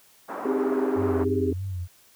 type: band-pass noise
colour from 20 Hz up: white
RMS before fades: -34 dBFS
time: 0.28-1.25 s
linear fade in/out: 20 ms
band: 240 to 1200 Hz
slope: 24 dB/octave
type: chord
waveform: sine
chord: Ab major seventh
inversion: first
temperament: equal with one note detuned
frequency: 261.6 / 311.1 / 392 / 410.3 Hz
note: C4 / Eb4 / G4 / Ab4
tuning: 0 / 0 / 0 / -21 cents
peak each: -27 / -32 / -27 / -27 dBFS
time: 0.45-1.53 s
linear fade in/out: 5 ms
type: tone with vibrato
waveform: sine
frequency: 92.6 Hz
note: F#2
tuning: 2 cents sharp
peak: -28 dBFS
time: 0.95-1.88 s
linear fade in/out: 50 ms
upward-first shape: sine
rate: 3.2 Hz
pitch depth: 87 cents each way
effects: white hiss -57 dBFS RMS until 2.15 s